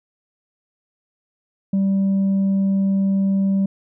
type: tone with tanh clipping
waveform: sine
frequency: 194.8 Hz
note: G3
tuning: 11 cents flat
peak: -16 dBFS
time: 1.73-3.66 s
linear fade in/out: 5 ms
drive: 2 dB
effects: none